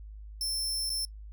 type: tone with dropouts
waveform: sawtooth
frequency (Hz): 5340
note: E8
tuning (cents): +22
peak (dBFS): -27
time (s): 0.41-1.05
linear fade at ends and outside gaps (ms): 1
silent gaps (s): 0.895-0.901
effects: noise-tail reverb RT60 0.1 s tail -24 dB re dry + added 52 Hz sine -42 dBFS peak until 1.32 s